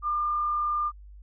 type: tone with frequency modulation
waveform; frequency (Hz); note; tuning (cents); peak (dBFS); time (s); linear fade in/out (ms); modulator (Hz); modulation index
sine; 1200; D6; +37; -24; 0.02-0.92; 50; 38.4; 0.29
effects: added 50 Hz sine -44 dBFS peak until 1.22 s